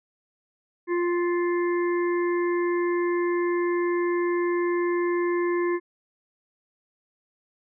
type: harmonic tone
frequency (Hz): 349.3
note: F4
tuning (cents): 0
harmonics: 1 / 3 / 5 / 6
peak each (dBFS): -22 / -32 / -36 / -38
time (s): 0.87-5.8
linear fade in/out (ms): 50
effects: none